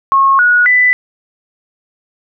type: tone with pitch steps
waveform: sine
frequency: 1088 / 1457 / 1992 Hz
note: C#6 / F#6 / B6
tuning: -33 / -27 / +14 cents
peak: -6 dBFS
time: 0.12-0.93 s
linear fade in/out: 0 ms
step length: 270 ms
effects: none